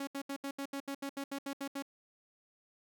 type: tone bursts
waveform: sawtooth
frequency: 277.2 Hz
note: C#4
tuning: in tune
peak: -33 dBFS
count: 13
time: 0-1.824 s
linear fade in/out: 5 ms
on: 72 ms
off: 74 ms
effects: none